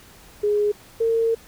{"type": "tone pair in turn", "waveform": "sine", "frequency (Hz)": [415.3, 455.5], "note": ["G#4", "A#4"], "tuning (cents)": [0, -40], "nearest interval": "major second", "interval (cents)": 160, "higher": "second", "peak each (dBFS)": -17, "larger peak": "neither", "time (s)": [[0.43, 0.72], [1, 1.35]], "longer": "second", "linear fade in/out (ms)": 10, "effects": ["pink hiss -48 dBFS RMS until 1.47 s"]}